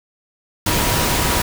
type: tone in noise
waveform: sine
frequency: 961 Hz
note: B5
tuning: 48 cents flat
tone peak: -28 dBFS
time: 0.66-1.42 s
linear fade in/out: 5 ms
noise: pink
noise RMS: -18 dBFS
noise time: 0.66-1.42 s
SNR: -13 dB
effects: none